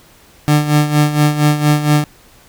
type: tone with tremolo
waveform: 30% pulse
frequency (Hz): 149.1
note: D3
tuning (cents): +27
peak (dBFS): -5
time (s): 0.48-2.04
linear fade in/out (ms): 0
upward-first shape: sine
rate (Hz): 4.3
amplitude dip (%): 70
effects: pink hiss -46 dBFS RMS until 2.48 s